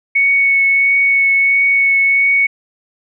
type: tone with vibrato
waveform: sine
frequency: 2217 Hz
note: C#7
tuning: in tune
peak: -9 dBFS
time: 0.15-2.47 s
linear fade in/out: 10 ms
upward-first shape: triangle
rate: 1.5 Hz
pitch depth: 12 cents each way
effects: none